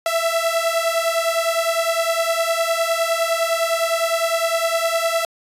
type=beating tone pair; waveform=sawtooth; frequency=659.3 / 669.1 Hz; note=E5 / E5; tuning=0 / +26 cents; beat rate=9.8 Hz; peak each=-17 / -17 dBFS; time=0.06-5.25 s; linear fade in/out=2 ms; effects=resampled to 32000 Hz